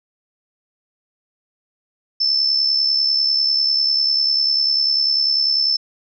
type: tone with amplitude modulation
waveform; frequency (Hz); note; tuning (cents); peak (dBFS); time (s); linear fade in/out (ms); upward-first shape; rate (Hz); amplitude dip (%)
sine; 5290; E8; +5; -12; 2.2-5.77; 10; sine; 70.1; 55
effects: none